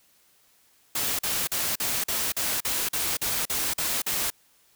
white noise bursts, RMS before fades -27 dBFS, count 12, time 0.95-4.303 s, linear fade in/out 5 ms, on 240 ms, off 43 ms, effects white hiss -62 dBFS RMS until 4.75 s

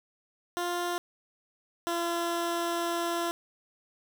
15% pulse tone pair in turn, 350.3 / 341.1 Hz, F4 / F4, +5 / -41 cents, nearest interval unison, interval 46 cents, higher first, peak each -23 / -22 dBFS, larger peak second, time 0.57-0.98 / 1.87-3.31 s, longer second, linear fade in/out 0 ms, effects none

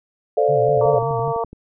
sine chord, D minor seventh, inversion second, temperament equal, 440 / 523.3 / 587.3 / 698.5 Hz, A4 / C5 / D5 / F5, 0 / 0 / 0 / 0 cents, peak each -18 / -21 / -19 / -21 dBFS, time 0.37-0.99 s, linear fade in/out 5 ms
sine tone with vibrato, 130.7 Hz, C3, 1 cent flat, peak -24 dBFS, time 0.48-1.33 s, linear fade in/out 20 ms, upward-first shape sine, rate 5.3 Hz, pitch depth 170 cents each way
click train, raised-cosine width 3 ms, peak -24 dBFS, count 11, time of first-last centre 0.69-1.53 s, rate 11.9 Hz
harmonic tone, 229.7 Hz, A#3, 25 cents flat, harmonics 2 / 3 / 4 / 5, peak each -23 / -25 / -26 / -29 dBFS, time 0.81-1.44 s, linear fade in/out 2 ms
effects none

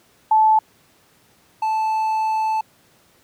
sine / triangle tone pair in turn, 871 / 876 Hz, A5 / A5, -18 / -8 cents, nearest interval unison, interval 10 cents, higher second, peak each -11 / -16 dBFS, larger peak first, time 0.31-0.59 / 1.62-2.61 s, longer second, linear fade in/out 5 ms, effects pink hiss -56 dBFS RMS until 3.23 s + high-pass 100 Hz 12 dB/octave

